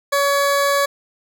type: tone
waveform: 20% pulse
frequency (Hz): 564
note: C#5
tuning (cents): +30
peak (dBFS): -10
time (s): 0.12-0.86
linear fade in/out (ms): 10
effects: none